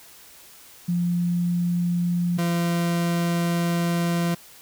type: tone pair in turn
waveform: sine / 40% pulse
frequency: 174.61 / 171.21 Hz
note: F3 / F3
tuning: 0 / -34 cents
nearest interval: unison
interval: 34 cents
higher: first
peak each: -20 dBFS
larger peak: neither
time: 0.88-2.38 / 2.38-4.35 s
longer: second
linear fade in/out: 10 ms
effects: white hiss -48 dBFS RMS until 4.61 s